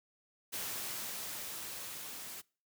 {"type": "noise with level ramp", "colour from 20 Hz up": "white", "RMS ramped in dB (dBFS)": [-39, -46], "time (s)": [0.52, 2.42], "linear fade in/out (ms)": 20, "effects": ["noise-tail reverb RT60 0.4 s tail -25 dB re dry", "high-pass 80 Hz 12 dB/octave"]}